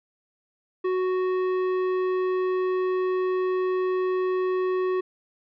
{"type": "tone with tanh clipping", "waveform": "triangle", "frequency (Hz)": 370, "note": "F#4", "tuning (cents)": 0, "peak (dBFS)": -24, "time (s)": [0.84, 5.01], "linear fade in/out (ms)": 10, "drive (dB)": 16, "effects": []}